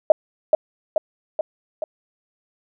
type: tone with echo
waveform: sine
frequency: 622.3 Hz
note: D#5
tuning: in tune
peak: -6 dBFS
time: 0.1-0.12 s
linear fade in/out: 2 ms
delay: 430 ms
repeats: 4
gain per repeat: -4 dB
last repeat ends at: 1.84 s
effects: none